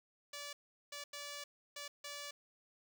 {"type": "tone bursts at uneven times", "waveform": "5% pulse", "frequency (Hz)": 578, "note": "D5", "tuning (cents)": -28, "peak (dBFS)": -33, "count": 5, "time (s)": [[0.33, 0.53], [0.92, 1.04], [1.13, 1.44], [1.76, 1.88], [2.04, 2.31]], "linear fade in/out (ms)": 5, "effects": []}